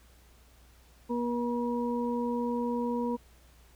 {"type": "harmonic tone", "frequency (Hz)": 240, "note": "B3", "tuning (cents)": -49, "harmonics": [1, 2, 4], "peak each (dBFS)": [-30, -33, -36], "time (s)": [1.09, 3.17], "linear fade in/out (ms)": 20, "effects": ["added 60 Hz sine -57 dBFS peak until 3.75 s", "pink hiss -62 dBFS RMS until 3.75 s"]}